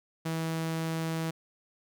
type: tone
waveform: sawtooth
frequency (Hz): 162.4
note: E3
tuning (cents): -26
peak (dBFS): -26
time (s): 0.25-1.31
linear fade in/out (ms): 10
effects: none